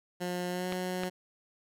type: tone with pitch glide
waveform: 15% pulse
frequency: 178.7 to 182.67 Hz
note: F3 to F#3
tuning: +40 to -22 cents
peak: -26 dBFS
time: 0.2-1.1 s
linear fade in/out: 20 ms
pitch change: +38 cents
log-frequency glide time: 0.5-0.67 s
type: clicks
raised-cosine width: 0.3 ms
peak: -18 dBFS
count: 2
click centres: 0.724 / 1.035 s
effects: none